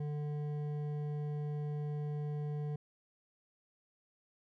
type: tone with hard clipping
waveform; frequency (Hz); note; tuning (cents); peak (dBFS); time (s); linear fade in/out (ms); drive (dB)
sine; 148.1; D3; +15; -37; 0-2.76; 5; 9
effects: none